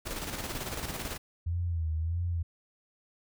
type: noise with tremolo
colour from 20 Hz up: pink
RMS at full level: -35 dBFS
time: 0.05-1.18 s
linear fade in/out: 20 ms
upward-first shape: square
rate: 18 Hz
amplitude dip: 45%
type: tone with vibrato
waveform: sine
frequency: 83 Hz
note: E2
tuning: 12 cents sharp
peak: -28 dBFS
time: 1.46-2.43 s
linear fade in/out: 10 ms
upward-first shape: sine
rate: 1.6 Hz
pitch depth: 89 cents each way
effects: none